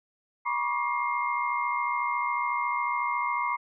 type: tone cluster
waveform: sine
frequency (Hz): 966 / 1094 / 1168 / 2120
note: B5 / C#6 / D6 / C7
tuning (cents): -39 / -23 / -10 / +22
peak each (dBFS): -29 / -32 / -33 / -32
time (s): 0.45-3.57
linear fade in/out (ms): 20
effects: none